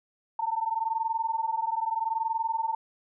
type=tone pair together; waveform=sine; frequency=890 / 910.8 Hz; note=A5 / A#5; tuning=+20 / -40 cents; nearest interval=unison; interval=40 cents; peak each=-29 / -29 dBFS; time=0.39-2.75 s; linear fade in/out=5 ms; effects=none